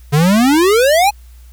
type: exponential sweep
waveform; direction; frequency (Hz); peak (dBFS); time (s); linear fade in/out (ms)
square; up; 139.5 to 854; -9; 0.12-1.11; 20
effects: added 60 Hz sine -36 dBFS peak until 1.52 s + white hiss -52 dBFS RMS until 1.52 s